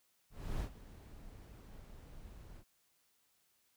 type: noise with ADSR envelope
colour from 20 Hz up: brown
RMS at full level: -37 dBFS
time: 0.3-2.64 s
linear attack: 310 ms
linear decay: 85 ms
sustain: -16 dB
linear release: 52 ms
effects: white hiss -75 dBFS RMS until 3.76 s